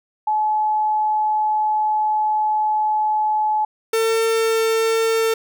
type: tone pair in turn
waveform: sine / 45% pulse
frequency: 856 / 449.8 Hz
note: A5 / A4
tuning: -48 / +38 cents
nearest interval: major seventh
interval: 1114 cents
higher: first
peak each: -16 / -16 dBFS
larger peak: neither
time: 0.27-3.65 / 3.93-5.34 s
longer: first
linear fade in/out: 5 ms
effects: none